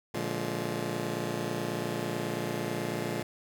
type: chord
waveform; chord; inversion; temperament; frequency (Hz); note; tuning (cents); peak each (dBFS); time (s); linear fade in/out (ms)
15% pulse; Bb dominant seventh; none; just; 116.54 / 145.68 / 174.81 / 209.8; Bb2 / D3 / F3 / Ab3; 0 / -14 / +2 / +18; -31; 0.14-3.23; 5
effects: none